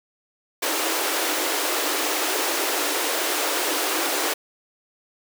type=high-pass noise; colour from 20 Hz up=pink; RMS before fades=-24 dBFS; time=0.62-4.34 s; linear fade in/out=10 ms; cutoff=290 Hz; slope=96 dB/octave; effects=none